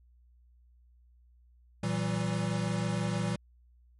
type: chord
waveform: square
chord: E diminished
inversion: second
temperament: equal with one note detuned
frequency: 116.54 / 164.81 / 190.97 Hz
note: Bb2 / E3 / G3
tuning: 0 / 0 / -45 cents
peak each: -34 dBFS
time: 1.83-3.36 s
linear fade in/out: 5 ms
effects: added 60 Hz sine -58 dBFS peak until 3.99 s + MP3 48 kbps